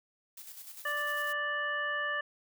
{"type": "noise with tremolo", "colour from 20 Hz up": "blue", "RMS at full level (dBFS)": -46, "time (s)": [0.37, 1.33], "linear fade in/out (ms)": 5, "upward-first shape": "square", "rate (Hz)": 10, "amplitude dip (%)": 45}
{"type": "harmonic tone", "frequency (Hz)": 587, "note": "D5", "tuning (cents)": -1, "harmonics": [1, 2, 3, 5], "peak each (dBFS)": [-40, -37, -32, -44], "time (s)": [0.85, 2.21], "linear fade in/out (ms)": 5}
{"effects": []}